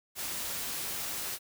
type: noise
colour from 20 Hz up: white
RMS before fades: -36 dBFS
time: 0.15-1.39 s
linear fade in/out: 50 ms
effects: none